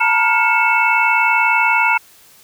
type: tone cluster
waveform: sine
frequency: 894 / 954 / 1414 / 2205 / 2649 Hz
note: A5 / A#5 / F6 / C#7 / E7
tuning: +27 / +40 / +21 / -10 / +8 cents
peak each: -18 dBFS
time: 0-1.98 s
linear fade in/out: 10 ms
effects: white hiss -47 dBFS RMS until 2.43 s